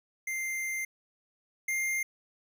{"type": "tone pair in turn", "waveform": "square", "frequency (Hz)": [2093, 2109], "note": ["C7", "C7"], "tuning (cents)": [0, 13], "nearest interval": "unison", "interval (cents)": 13, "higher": "second", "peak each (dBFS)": [-32, -29], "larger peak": "second", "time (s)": [[0.27, 0.85], [1.68, 2.03]], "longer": "first", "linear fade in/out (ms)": 5, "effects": []}